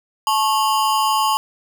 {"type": "ring-modulated tone", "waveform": "square", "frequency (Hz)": 981, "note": "B5", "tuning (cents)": -12, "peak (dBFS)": -13, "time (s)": [0.27, 1.37], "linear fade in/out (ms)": 0, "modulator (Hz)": 114, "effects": []}